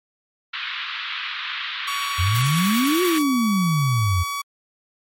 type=band-pass noise; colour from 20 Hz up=white; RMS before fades=-29 dBFS; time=0.53-3.19 s; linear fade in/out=10 ms; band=1100 to 3800 Hz; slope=48 dB/octave
type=tone with pitch glide; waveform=sawtooth; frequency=1125 to 1134.8 Hz; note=C#6 to C#6; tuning=+25 to +40 cents; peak=-21 dBFS; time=1.87-4.42 s; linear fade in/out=10 ms; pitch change=+15 cents; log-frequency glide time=2.87-3.06 s
type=exponential two-way sweep; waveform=sine; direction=up then down; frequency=84.3 to 370 to 84.3 Hz; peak=-17 dBFS; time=2.18-4.24 s; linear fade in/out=20 ms; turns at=3.03 s
type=noise with tremolo; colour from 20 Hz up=blue; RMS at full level=-29 dBFS; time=2.34-3.24 s; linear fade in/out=20 ms; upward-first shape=square; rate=9.9 Hz; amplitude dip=30%
effects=MP3 64 kbps